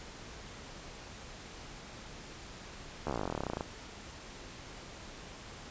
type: slowing click train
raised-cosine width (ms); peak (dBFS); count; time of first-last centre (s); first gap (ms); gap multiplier
1; -20; 24; 3.07-3.609; 13; 1.05
effects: pink hiss -48 dBFS RMS until 5.7 s + resampled to 16000 Hz